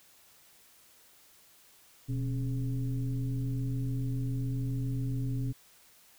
sine tone with frequency modulation, 124.4 Hz, B2, 13 cents sharp, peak -29 dBFS, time 2.08-5.53 s, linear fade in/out 20 ms, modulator 148 Hz, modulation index 0.77, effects white hiss -60 dBFS RMS until 6.18 s

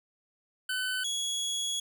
25% pulse tone pair in turn, 1511 / 3346 Hz, F#6 / G#7, +36 / +12 cents, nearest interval octave + major second, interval 1376 cents, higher second, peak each -26 dBFS, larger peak neither, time 0.69-1.04 / 1.04-1.8 s, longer second, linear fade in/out 5 ms, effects none

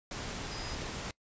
sine tone in noise, 4974 Hz, D#8, 1 cent flat, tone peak -45 dBFS, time 0.51-0.75 s, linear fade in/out 2 ms, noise pink, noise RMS -39 dBFS, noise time 0.11-1.11 s, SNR -9 dB, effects noise-tail reverb RT60 0.1 s tail -23 dB re dry + resampled to 16000 Hz

